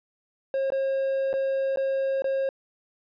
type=tone with dropouts; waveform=triangle; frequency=539 Hz; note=C#5; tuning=49 cents flat; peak=-21 dBFS; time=0.54-2.49 s; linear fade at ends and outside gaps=1 ms; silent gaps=0.703-0.721 / 1.33-1.338 / 1.76-1.772 / 2.221-2.243 s; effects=resampled to 11025 Hz